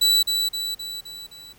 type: tone with echo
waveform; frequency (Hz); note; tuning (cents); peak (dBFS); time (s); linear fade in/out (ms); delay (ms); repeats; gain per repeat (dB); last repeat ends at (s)
40% pulse; 3951; B7; 0; -14; 0.01-0.23; 10; 260; 5; -5; 1.53
effects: pink hiss -54 dBFS RMS until 1.58 s